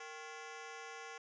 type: ring-modulated tone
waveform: 15% pulse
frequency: 622 Hz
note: D#5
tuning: 1 cent flat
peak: -37 dBFS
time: 0-1.18 s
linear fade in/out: 5 ms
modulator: 161 Hz
effects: resampled to 16000 Hz